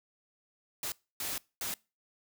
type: noise bursts at uneven times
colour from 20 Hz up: white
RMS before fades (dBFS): -36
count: 3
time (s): 0.83-0.92 / 1.2-1.38 / 1.61-1.74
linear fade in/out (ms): 2
effects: noise-tail reverb RT60 0.3 s tail -24 dB re dry